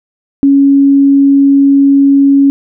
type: tone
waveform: sine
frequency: 277.6 Hz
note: C#4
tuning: 3 cents sharp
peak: -3 dBFS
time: 0.43-2.5 s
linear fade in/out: 0 ms
effects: none